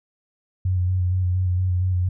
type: tone with vibrato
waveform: sine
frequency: 91.3 Hz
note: F#2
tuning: 23 cents flat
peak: -18 dBFS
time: 0.65-2.09 s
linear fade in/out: 5 ms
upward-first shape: square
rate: 4.3 Hz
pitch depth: 23 cents each way
effects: none